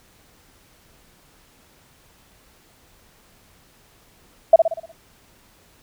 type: tone with echo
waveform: sine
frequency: 659.3 Hz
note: E5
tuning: in tune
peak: -4 dBFS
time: 4.53-4.56 s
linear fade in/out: 5 ms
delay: 60 ms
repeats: 6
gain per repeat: -6 dB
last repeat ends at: 4.92 s
effects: pink hiss -55 dBFS RMS until 5.82 s